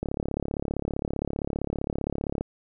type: click train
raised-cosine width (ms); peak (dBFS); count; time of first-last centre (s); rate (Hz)
2; -15; 85; 0.03-2.41; 35.3
effects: none